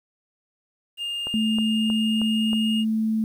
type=tone with pitch glide; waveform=triangle; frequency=2819 to 2845 Hz; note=F7 to F7; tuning=+16 to +31 cents; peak=-25 dBFS; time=0.97-2.85 s; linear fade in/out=50 ms; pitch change=+15 cents; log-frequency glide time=1.35-2.71 s
type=click train; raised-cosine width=1 ms; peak=-21 dBFS; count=5; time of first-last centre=1.27-2.532 s; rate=3.17 Hz
type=tone; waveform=sine; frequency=220 Hz; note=A3; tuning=in tune; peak=-20 dBFS; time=1.34-3.24 s; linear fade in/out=0 ms
effects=9-bit